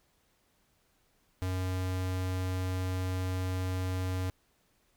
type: tone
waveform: square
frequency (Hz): 92.5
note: F#2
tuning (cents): 0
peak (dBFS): -31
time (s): 1.42-4.3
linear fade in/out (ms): 0
effects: pink hiss -71 dBFS RMS until 4.96 s